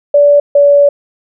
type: tone pair in turn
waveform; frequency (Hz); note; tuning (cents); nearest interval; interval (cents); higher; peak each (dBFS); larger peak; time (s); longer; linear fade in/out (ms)
sine; 578 / 572.4; D5 / D5; -28 / -45; unison; 17; first; -3; neither; 0.14-0.4 / 0.55-0.89; second; 5
effects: none